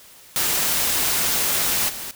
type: noise with level steps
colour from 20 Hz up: white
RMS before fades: -21 / -32 dBFS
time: 0.36-2.11 s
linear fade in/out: 0 ms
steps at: 1.88 s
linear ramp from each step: 20 ms
effects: white hiss -47 dBFS RMS until 2.15 s